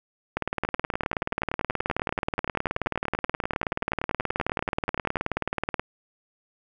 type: two click trains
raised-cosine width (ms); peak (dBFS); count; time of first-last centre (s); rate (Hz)
0.5; -13 / -10; 48 / 103; 0.65-5.169 / 0.37-5.796; 10.4 / 18.8
effects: none